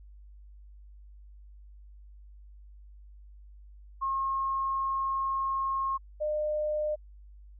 sine tone pair in turn, 1078 / 605 Hz, C#6 / D#5, -49 / -49 cents, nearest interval minor seventh, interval 1000 cents, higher first, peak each -27 dBFS, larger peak neither, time 4.01-5.98 / 6.2-6.96 s, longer first, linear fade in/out 20 ms, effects added 50 Hz sine -48 dBFS peak until 7.59 s

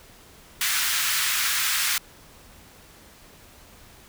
pink high-pass noise, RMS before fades -24 dBFS, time 0.61-1.98 s, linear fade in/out 2 ms, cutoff 1400 Hz, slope 24 dB/octave, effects pink hiss -50 dBFS RMS until 4.08 s

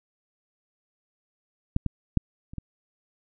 clicks, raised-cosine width 5 ms, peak -10 / -14 / -7 / -29 / -20 dBFS, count 5, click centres 1.764 / 1.863 / 2.173 / 2.535 / 2.583 s, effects none

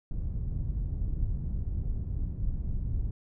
pink low-pass noise, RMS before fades -31 dBFS, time 0.11-3.11 s, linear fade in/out 2 ms, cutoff 100 Hz, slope 12 dB/octave, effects none

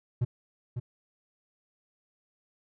triangle tone with echo, 121.5 Hz, B2, 28 cents flat, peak -21 dBFS, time 0.21-0.25 s, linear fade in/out 10 ms, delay 550 ms, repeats 1, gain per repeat -7 dB, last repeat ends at 0.8 s, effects none

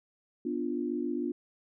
sine chord, B diminished, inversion none, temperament equal, 246.9 / 293.7 / 349.2 Hz, B3 / D4 / F4, 0 / 0 / 0 cents, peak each -34 dBFS, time 0.45-1.32 s, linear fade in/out 5 ms, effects none

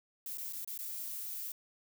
violet noise with dropouts, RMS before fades -41 dBFS, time 0.26-1.52 s, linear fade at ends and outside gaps 2 ms, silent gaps 0.374-0.381 / 0.526-0.532 / 0.647-0.675 / 0.777-0.789 s, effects none

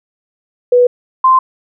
sine tone pair in turn, 491.5 / 1041.5 Hz, B4 / C6, -8 / -8 cents, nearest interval octave + minor second, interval 1300 cents, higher second, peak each -5 dBFS, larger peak neither, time 0.72-0.87 / 1.24-1.39 s, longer neither, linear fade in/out 5 ms, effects none

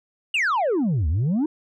sine exponential two-way sweep, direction down then up, 2940 to 71 to 327.1 Hz, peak -16 dBFS, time 0.34-1.46 s, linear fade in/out 5 ms, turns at 1.08 s, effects tanh soft clip ceiling -18 dBFS

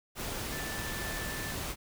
sine tone in noise, 1760 Hz, A6, in tune, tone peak -41 dBFS, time 0.5-1.56 s, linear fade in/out 50 ms, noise pink, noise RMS -37 dBFS, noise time 0.15-1.76 s, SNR -7 dB, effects none

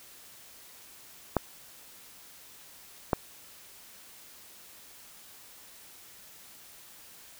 clicks, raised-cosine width 1 ms, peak -9 dBFS, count 2, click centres 1.367 / 3.132 s, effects white hiss -52 dBFS RMS until 7.39 s

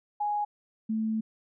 sine tone pair in turn, 830.6 / 220 Hz, G#5 / A3, 0 / 0 cents, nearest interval octave + major seventh, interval 2300 cents, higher first, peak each -26 dBFS, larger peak neither, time 0.2-0.45 / 0.89-1.21 s, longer second, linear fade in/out 10 ms, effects none

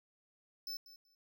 square tone with echo, 5274 Hz, E8, in tune, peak -40 dBFS, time 0.67-0.77 s, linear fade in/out 2 ms, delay 190 ms, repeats 2, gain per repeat -15 dB, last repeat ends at 1.15 s, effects none

